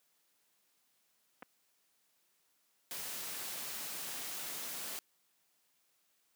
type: clicks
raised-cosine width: 0.5 ms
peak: -33 dBFS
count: 2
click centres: 1.424 / 1.428 s
type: noise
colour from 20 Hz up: white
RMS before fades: -42 dBFS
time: 2.91-4.99 s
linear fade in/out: 0 ms
effects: white hiss -75 dBFS RMS until 6.35 s + high-pass 150 Hz 12 dB/octave